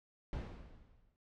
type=noise with exponential decay; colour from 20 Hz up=brown; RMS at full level=-37 dBFS; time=0.33-1.16 s; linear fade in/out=0 ms; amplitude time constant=180 ms; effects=low-pass 4000 Hz 12 dB/octave